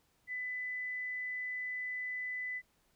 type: tone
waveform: sine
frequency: 2000 Hz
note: B6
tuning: 21 cents sharp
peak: -36 dBFS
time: 0.27-2.62 s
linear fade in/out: 50 ms
effects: pink hiss -73 dBFS RMS until 2.95 s

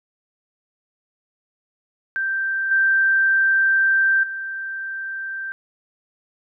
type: tone with level steps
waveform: sine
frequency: 1568 Hz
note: G6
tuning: in tune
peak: -20 / -14 / -26 dBFS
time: 2.16-5.52 s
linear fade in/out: 0 ms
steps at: 2.71 / 4.23 s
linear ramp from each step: 5 ms
effects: none

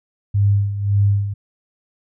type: tone with tremolo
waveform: sine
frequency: 100.9 Hz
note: G#2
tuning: 49 cents flat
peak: -11 dBFS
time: 0.34-1.34 s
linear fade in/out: 10 ms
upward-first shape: sine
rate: 1.8 Hz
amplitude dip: 70%
effects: none

